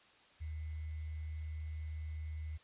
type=tone with sample-and-hold; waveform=sine; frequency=77.78 Hz; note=D#2; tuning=in tune; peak=-39 dBFS; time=0.4-2.58 s; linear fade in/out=20 ms; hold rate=2100 Hz; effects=white hiss -64 dBFS RMS until 2.63 s + resampled to 8000 Hz